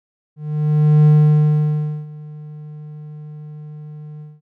triangle tone with ADSR envelope, 151.1 Hz, D3, 50 cents sharp, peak -5 dBFS, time 0.36-4.41 s, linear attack 700 ms, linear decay 1000 ms, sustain -24 dB, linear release 200 ms, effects none

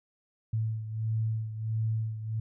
sine beating tone pair, 110.4 / 111.9 Hz, A2 / A2, +6 / +30 cents, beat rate 1.5 Hz, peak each -29 / -35 dBFS, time 0.53-2.4 s, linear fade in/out 5 ms, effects none

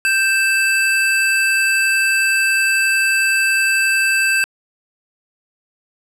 square tone pair together, 1568 / 2637 Hz, G6 / E7, 0 / 0 cents, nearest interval major sixth, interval 900 cents, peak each -17 dBFS, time 0.05-4.44 s, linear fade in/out 0 ms, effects low-pass 12000 Hz 12 dB/octave

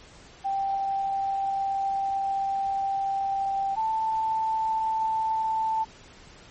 sine tone pair in turn, 784 / 884.6 Hz, G5 / A5, 0 / +9 cents, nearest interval major second, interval 209 cents, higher second, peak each -24 / -23 dBFS, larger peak second, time 0.44-3.76 / 3.76-5.85 s, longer first, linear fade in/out 20 ms, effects pink hiss -50 dBFS RMS until 6.5 s + MP3 32 kbps

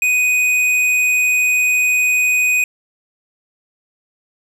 sine tone with hard clipping, 2493 Hz, D#7, 3 cents sharp, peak -14 dBFS, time 0.02-2.64 s, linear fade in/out 2 ms, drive 9 dB, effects none

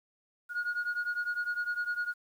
sine beating tone pair, 1438 / 1447.9 Hz, F#6 / F#6, -50 / -38 cents, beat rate 9.9 Hz, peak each -31 / -33 dBFS, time 0.49-2.14 s, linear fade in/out 50 ms, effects tanh soft clip ceiling -27 dBFS + 10-bit

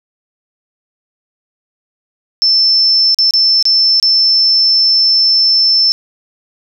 sine tone with dropouts, 5310 Hz, E8, 12 cents sharp, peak -7 dBFS, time 2.42-5.92 s, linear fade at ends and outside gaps 0 ms, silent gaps 3.145-3.187 / 3.308-3.337 / 3.626-3.654 / 3.999-4.027 s, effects none

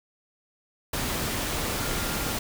sine tone in noise, 1396.9 Hz, F6, in tune, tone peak -39 dBFS, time 1.8-2.34 s, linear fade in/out 5 ms, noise pink, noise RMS -29 dBFS, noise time 0.93-2.39 s, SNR -13 dB, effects none

